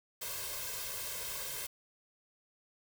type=noise with comb filter; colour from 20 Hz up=white; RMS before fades=-40 dBFS; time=0.21-1.67 s; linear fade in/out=10 ms; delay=1.9 ms; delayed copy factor=+1; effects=none